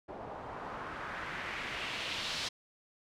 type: noise with low-pass filter sweep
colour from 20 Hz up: white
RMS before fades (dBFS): -40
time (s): 0.08-2.49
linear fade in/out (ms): 10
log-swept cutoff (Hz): 680 to 4400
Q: 1.7
effects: none